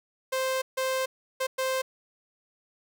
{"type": "tone bursts at uneven times", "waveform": "sawtooth", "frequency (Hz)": 523, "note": "C5", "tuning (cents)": -1, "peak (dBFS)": -22, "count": 4, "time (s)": [[0.32, 0.62], [0.77, 1.06], [1.4, 1.47], [1.58, 1.82]], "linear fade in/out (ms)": 10, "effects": []}